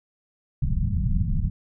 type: low-pass noise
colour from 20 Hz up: pink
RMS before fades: -23 dBFS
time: 0.62-1.5 s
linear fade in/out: 5 ms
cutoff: 190 Hz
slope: 48 dB/octave
effects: none